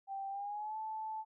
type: tone with pitch glide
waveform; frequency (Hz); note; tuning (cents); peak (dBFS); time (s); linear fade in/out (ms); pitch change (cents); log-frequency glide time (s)
sine; 783 to 873.8; G5 to A5; -2 to -12; -38; 0.07-1.25; 50; +190; 0.29-0.77
effects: none